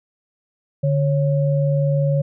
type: tone pair together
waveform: sine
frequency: 145.68 / 550 Hz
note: D3 / C#5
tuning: -14 / -14 cents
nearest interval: octave + major seventh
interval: 2300 cents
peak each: -16 / -22 dBFS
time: 0.83-2.22 s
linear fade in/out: 10 ms
effects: none